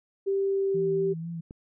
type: tone with pitch glide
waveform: sine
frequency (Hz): 392 to 389.1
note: G4 to G4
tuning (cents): 0 to -13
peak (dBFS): -23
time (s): 0.26-1.14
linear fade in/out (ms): 20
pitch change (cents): -13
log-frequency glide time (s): 0.47-0.8
type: tone with vibrato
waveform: sine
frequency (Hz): 166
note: E3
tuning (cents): +12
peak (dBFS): -32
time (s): 0.74-1.41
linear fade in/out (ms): 10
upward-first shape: sine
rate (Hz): 4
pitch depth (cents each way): 36
type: click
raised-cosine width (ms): 3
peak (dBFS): -29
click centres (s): 1.509
effects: none